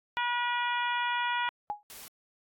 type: harmonic tone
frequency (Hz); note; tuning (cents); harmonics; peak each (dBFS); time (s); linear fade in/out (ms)
483; B4; -39; 2 / 3 / 4 / 5 / 6 / 7; -30 / -34 / -36 / -38 / -40 / -41; 0.17-1.49; 0
type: tone with exponential decay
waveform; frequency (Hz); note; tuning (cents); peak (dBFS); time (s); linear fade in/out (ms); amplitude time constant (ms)
sine; 830.6; G#5; 0; -26; 1.7-1.83; 0; 27
type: noise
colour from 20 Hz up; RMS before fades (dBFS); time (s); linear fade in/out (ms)
white; -46; 1.9-2.08; 0
effects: AAC 64 kbps